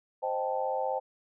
sine chord, A half-diminished seventh, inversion first, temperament equal, 523.3 / 622.3 / 784 / 880 Hz, C5 / Eb5 / G5 / A5, 0 / 0 / 0 / 0 cents, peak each -32 / -36 / -33 / -35 dBFS, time 0.22-1 s, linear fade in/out 20 ms, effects none

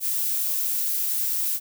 violet noise, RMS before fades -25 dBFS, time 0-1.6 s, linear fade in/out 50 ms, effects none

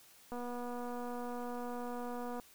click train, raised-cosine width 1 ms, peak -30 dBFS, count 506, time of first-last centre 0.32-2.398 s, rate 243 Hz, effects white hiss -61 dBFS RMS until 2.54 s

